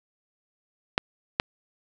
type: clicks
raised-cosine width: 0.3 ms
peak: -4 dBFS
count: 2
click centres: 0.979 / 1.399 s
effects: none